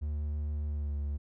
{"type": "tone with pitch glide", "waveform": "triangle", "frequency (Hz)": [74.4, 72.12], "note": ["D2", "D2"], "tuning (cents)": [23, -31], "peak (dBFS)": -29, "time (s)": [0.01, 1.18], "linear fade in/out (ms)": 20, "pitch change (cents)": -54, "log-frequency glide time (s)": [0.68, 0.95], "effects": []}